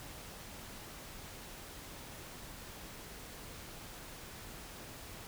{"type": "silence", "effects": ["pink hiss -49 dBFS RMS until 5.27 s"]}